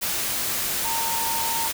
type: tone in noise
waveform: sine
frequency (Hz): 914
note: A#5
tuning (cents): -34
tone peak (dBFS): -27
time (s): 0.84-1.69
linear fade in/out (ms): 20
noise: white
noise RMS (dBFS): -26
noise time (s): 0.01-1.73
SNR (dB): -4
effects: none